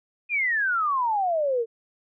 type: exponential sweep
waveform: sine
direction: down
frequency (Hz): 2489 to 442.8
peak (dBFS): -21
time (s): 0.29-1.66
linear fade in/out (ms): 50
effects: none